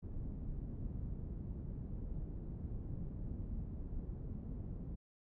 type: low-pass noise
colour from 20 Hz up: pink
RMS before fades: -43 dBFS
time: 0.02-4.96 s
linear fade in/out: 20 ms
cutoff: 200 Hz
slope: 12 dB/octave
effects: none